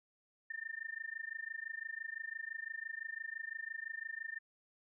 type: tone with amplitude modulation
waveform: sine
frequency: 1800 Hz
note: A6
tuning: 39 cents sharp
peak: -37 dBFS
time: 0.5-4.39 s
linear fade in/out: 5 ms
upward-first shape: sine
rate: 25.9 Hz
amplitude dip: 95%
effects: none